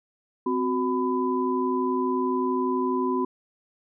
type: tone cluster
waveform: sine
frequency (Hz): 257.7 / 369.4 / 1002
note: C4 / F#4 / B5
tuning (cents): -26 / -3 / +25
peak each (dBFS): -26 / -26 / -28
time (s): 0.46-3.25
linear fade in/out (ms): 5
effects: none